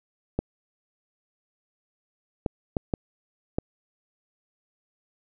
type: clicks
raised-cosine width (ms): 2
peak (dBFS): -11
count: 5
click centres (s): 0.39 / 2.462 / 2.768 / 2.938 / 3.585
effects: none